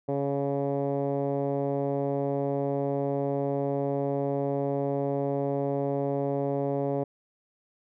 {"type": "tone with low-pass filter", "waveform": "10% pulse", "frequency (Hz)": 140, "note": "C#3", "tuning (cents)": 18, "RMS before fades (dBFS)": -28, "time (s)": [0.08, 7.04], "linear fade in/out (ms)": 10, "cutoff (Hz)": 570, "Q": 1.6, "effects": []}